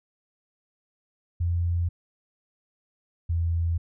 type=tone pair in turn; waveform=sine; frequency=86.1 / 83.99 Hz; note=F2 / E2; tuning=-24 / +33 cents; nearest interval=unison; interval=43 cents; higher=first; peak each=-22 dBFS; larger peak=neither; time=1.4-1.89 / 3.29-3.78 s; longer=neither; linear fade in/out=10 ms; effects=none